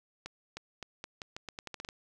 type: accelerating click train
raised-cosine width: 0.2 ms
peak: -23 dBFS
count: 13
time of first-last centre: 0.26-1.889 s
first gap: 310 ms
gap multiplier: 0.83
effects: none